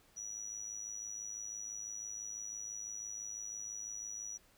sine tone with amplitude modulation, 5850 Hz, F#8, 21 cents flat, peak -37 dBFS, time 0.16-4.38 s, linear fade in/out 20 ms, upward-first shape sine, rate 106 Hz, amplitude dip 75%, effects tanh soft clip ceiling -36 dBFS + pink hiss -67 dBFS RMS until 4.57 s

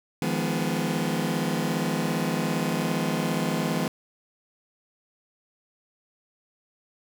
sawtooth chord, F half-diminished seventh, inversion third, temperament just, 157.15 / 174.61 / 209.5 / 251.4 Hz, Eb3 / F3 / Ab3 / Cb4, +18 / 0 / +15 / +31 cents, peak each -26 dBFS, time 0.22-3.88 s, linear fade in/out 2 ms, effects 9-bit

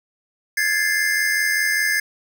square tone cluster, 1657 / 1742 / 2095 Hz, G#6 / A6 / C7, -4 / -18 / +2 cents, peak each -23 dBFS, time 0.57-2 s, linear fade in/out 5 ms, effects 9-bit

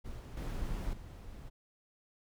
brown noise with level steps, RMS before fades -43 / -45 / -37 / -47 dBFS, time 0.04-1.5 s, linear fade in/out 20 ms, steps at 0.19 / 0.37 / 0.93 s, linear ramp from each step 2 ms, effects none

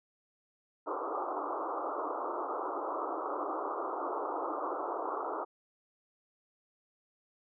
white band-pass noise, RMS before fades -36 dBFS, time 0.86-5.45 s, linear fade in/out 20 ms, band 290 to 1300 Hz, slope 96 dB/octave, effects none

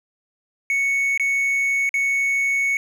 triangle tone with dropouts, 2217 Hz, C#7, in tune, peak -16 dBFS, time 0.7-2.77 s, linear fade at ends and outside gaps 1 ms, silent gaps 1.176-1.197 / 1.892-1.941 s, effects none

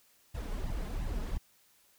brown noise with flanger, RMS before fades -35 dBFS, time 0.34-1.38 s, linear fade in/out 10 ms, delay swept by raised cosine 1 to 4.9 ms, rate 2.9 Hz, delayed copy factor +0.95, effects white hiss -66 dBFS RMS until 1.98 s

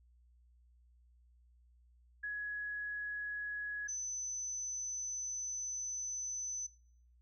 sine tone pair in turn, 1678 / 6046 Hz, G#6 / F#8, +17 / +36 cents, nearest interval octave + minor seventh, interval 2219 cents, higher second, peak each -37 / -37 dBFS, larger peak neither, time 2.23-3.88 / 3.88-6.67 s, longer second, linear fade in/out 10 ms, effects noise-tail reverb RT60 0.7 s tail -24 dB re dry + added 60 Hz sine -63 dBFS peak until 7.21 s

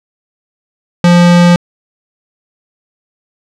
square tone, 174.61 Hz, F3, in tune, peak -4 dBFS, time 1.04-1.56 s, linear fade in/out 2 ms, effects low-pass 6000 Hz 12 dB/octave

